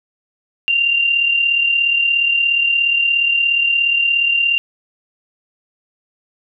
sine tone pair together, 2777 / 2814 Hz, F7 / F7, -10 / +12 cents, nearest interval unison, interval 22 cents, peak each -13 / -22 dBFS, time 0.68-4.58 s, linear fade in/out 0 ms, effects none

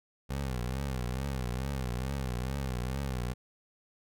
20% pulse tone with vibrato, 64.7 Hz, C2, 19 cents flat, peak -27 dBFS, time 0.29-3.34 s, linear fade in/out 20 ms, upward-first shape triangle, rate 2.3 Hz, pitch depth 150 cents each way, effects none

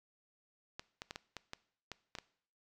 clicks, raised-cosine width 0.2 ms, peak -25 dBFS, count 9, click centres 0.795 / 1.019 / 1.109 / 1.159 / 1.367 / 1.534 / 1.917 / 2.152 / 2.186 s, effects noise-tail reverb RT60 0.6 s tail -20 dB re dry

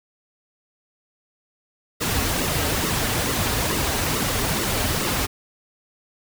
pink noise with flanger, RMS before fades -23 dBFS, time 2-5.27 s, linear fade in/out 20 ms, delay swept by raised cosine 1.2 to 6.1 ms, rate 2.3 Hz, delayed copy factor -0.65, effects none

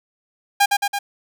sawtooth tone with echo, 807 Hz, G#5, 50 cents flat, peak -8 dBFS, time 0.6-0.66 s, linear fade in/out 10 ms, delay 110 ms, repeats 3, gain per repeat -3 dB, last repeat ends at 0.99 s, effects none

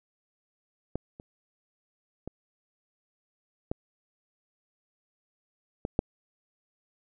clicks, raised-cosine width 2 ms, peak -17 / -30 / -23 / -16 / -17 / -9 dBFS, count 6, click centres 0.956 / 1.199 / 2.276 / 3.715 / 5.851 / 5.991 s, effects none

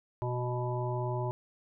harmonic tone, 123.47 Hz, B2, in tune, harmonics 1 / 3 / 5 / 7 / 8, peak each -32 / -37 / -39 / -40 / -41 dBFS, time 0.22-1.31 s, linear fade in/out 0 ms, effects none

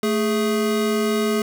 square tone pair together, 220.6 / 416.4 Hz, A3 / G#4, +5 / +5 cents, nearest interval major seventh, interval 1100 cents, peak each -22 dBFS, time 0.03-1.42 s, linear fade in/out 2 ms, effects none

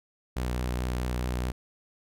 sawtooth tone with vibrato, 61.74 Hz, B1, in tune, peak -24 dBFS, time 0.36-1.52 s, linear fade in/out 10 ms, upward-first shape sine, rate 4.7 Hz, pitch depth 18 cents each way, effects none

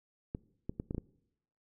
clicks, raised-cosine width 3 ms, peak -23 dBFS, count 6, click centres 0.349 / 0.695 / 0.799 / 0.909 / 0.947 / 0.981 s, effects noise-tail reverb RT60 0.8 s tail -22 dB re dry

